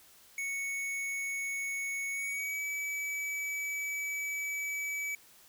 square tone with pitch glide, 2217 to 2290 Hz, C#7 to D7, 0 to -44 cents, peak -34 dBFS, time 0.38-5.15 s, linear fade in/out 2 ms, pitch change +56 cents, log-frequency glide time 2.11-2.64 s, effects white hiss -59 dBFS RMS until 5.48 s

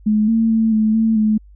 sine tone with pitch steps, 213.2 / 225.7 / 223.1 / 217 / 223.1 / 215.2 Hz, G#3 / A3 / A3 / A3 / A3 / A3, +46 / +44 / +24 / -24 / +24 / -38 cents, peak -12 dBFS, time 0.06-1.38 s, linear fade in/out 10 ms, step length 220 ms, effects added 50 Hz sine -41 dBFS peak until 1.55 s

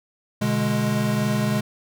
square chord, G# diminished, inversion first, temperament equal with one note detuned, 123.47 / 146.83 / 208.7 Hz, B2 / D3 / G#3, 0 / 0 / +9 cents, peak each -26 / -28 / -23 dBFS, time 0.41-1.61 s, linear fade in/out 10 ms, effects none

